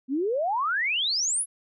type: exponential sweep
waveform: sine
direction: up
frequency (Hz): 247.8 to 11175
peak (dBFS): -23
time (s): 0.08-1.46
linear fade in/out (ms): 50
effects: none